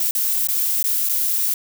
violet noise with dropouts, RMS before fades -20 dBFS, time 0-1.54 s, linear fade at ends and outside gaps 2 ms, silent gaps 0.11-0.15 / 0.472-0.486 / 0.828-0.84 / 1.089-1.095 s, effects none

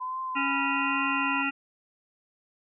sine tone with vibrato, 1011 Hz, B5, 40 cents sharp, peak -30 dBFS, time 0-1.43 s, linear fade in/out 20 ms, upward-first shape triangle, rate 1.2 Hz, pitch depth 60 cents each way
harmonic tone, 276.4 Hz, C#4, 5 cents flat, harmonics 1 / 3 / 5 / 7 / 9 / 10, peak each -31 / -37 / -31 / -35 / -32 / -32 dBFS, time 0.35-1.51 s, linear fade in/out 20 ms
effects none

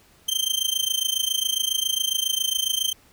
sawtooth tone with amplitude modulation, 3136 Hz, G7, in tune, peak -15 dBFS, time 0.28-2.93 s, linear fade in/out 10 ms, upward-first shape sine, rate 27.3 Hz, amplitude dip 90%, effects pink hiss -56 dBFS RMS until 3.12 s

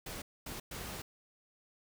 pink noise bursts at uneven times, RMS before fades -43 dBFS, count 3, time 0.06-0.22 / 0.46-0.6 / 0.71-1.02 s, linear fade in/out 5 ms, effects none

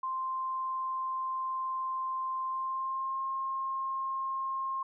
sine tone with pitch glide, 1046.5 to 1067.3 Hz, C6 to C6, 0 to +34 cents, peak -31 dBFS, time 0.03-4.83 s, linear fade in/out 5 ms, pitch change +34 cents, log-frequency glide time 2.46-3.22 s, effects none

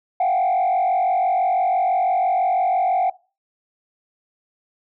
sine tone with frequency modulation, 740 Hz, F#5, in tune, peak -14 dBFS, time 0.2-3.1 s, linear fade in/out 5 ms, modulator 46 Hz, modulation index 1, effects noise-tail reverb RT60 0.3 s tail -20 dB re dry + tanh soft clip ceiling -14 dBFS

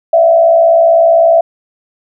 sine tone with frequency modulation, 664 Hz, E5, 12 cents sharp, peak -4 dBFS, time 0.13-1.41 s, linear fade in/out 5 ms, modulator 59.8 Hz, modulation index 0.65, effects none

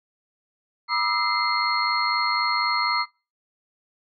sine tone cluster, 966 / 1204 / 1308 / 2081 / 4287 Hz, B5 / D6 / E6 / C7 / C8, -39 / +43 / -14 / -10 / +41 cents, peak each -27 dBFS, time 0.88-3.06 s, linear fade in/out 50 ms, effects noise-tail reverb RT60 0.3 s tail -22 dB re dry

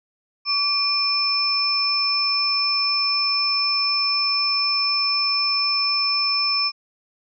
sine tone cluster, 1136 / 2417 / 5280 Hz, C#6 / D7 / E8, +42 / +49 / +2 cents, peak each -28 / -27 / -19 dBFS, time 0.45-6.72 s, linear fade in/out 50 ms, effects none

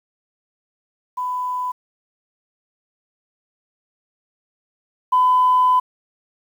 sine tone pair in turn, 999 / 1006.5 Hz, B5 / B5, +20 / +33 cents, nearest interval unison, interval 13 cents, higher second, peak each -21 / -11 dBFS, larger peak second, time 1.17-1.72 / 5.12-5.8 s, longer second, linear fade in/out 10 ms, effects tanh soft clip ceiling -7 dBFS + 8-bit

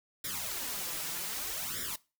white noise with flanger, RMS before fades -37 dBFS, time 0.24-1.96 s, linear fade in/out 5 ms, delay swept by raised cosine 0.55 to 6.25 ms, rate 0.64 Hz, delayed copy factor +0.95, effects noise-tail reverb RT60 0.3 s tail -21 dB re dry

